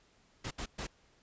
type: noise bursts at uneven times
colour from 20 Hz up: pink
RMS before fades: -39 dBFS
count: 3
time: 0.44-0.51 / 0.58-0.66 / 0.78-0.87 s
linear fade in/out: 10 ms
effects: pink hiss -67 dBFS RMS until 1.22 s + resampled to 16000 Hz